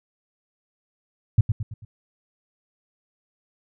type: tone with echo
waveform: sine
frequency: 107.6 Hz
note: A2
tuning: 38 cents flat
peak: -10 dBFS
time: 1.38-1.41 s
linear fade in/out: 5 ms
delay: 110 ms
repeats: 4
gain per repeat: -7 dB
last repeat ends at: 1.85 s
effects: none